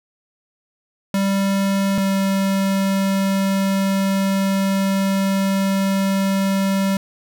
square tone pair in turn, 196 / 194.53 Hz, G3 / G3, 0 / -13 cents, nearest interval unison, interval 13 cents, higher first, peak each -17 dBFS, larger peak neither, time 1.14-1.98 / 1.98-6.97 s, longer second, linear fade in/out 2 ms, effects none

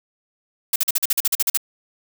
blue noise bursts, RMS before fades -18 dBFS, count 12, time 0.73-1.574 s, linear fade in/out 5 ms, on 30 ms, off 44 ms, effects none

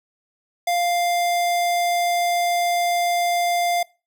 square tone, 698.5 Hz, F5, in tune, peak -19 dBFS, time 0.67-3.83 s, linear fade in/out 5 ms, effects noise-tail reverb RT60 0.3 s tail -23 dB re dry

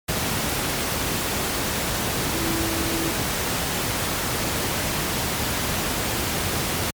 sine tone in noise, 329.6 Hz, E4, in tune, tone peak -27 dBFS, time 2.33-3.11 s, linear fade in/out 10 ms, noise pink, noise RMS -24 dBFS, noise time 0.08-6.91 s, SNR -6 dB, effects high-pass 60 Hz 12 dB/octave + MP3 96 kbps

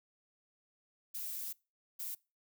violet noise bursts at uneven times, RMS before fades -41 dBFS, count 2, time 1.14-1.53 / 1.99-2.15 s, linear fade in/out 10 ms, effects noise-tail reverb RT60 0.3 s tail -24 dB re dry

